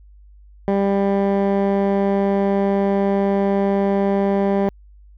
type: tone with low-pass filter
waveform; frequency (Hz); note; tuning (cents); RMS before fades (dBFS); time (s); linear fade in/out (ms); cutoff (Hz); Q
15% pulse; 198; G3; +18; -18; 0.68-4.69; 0; 1100; 0.55
effects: added 50 Hz sine -43 dBFS peak until 5.17 s